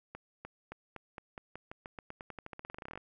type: accelerating click train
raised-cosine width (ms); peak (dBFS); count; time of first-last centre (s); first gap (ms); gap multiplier
0.5; -28; 28; 0.15-2.976; 300; 0.9
effects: none